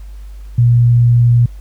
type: tone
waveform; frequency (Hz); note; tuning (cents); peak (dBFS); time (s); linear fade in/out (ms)
sine; 119.5; A#2; +43; -6; 0.58-1.46; 5
effects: added 50 Hz sine -28 dBFS peak until 1.6 s + pink hiss -51 dBFS RMS until 1.6 s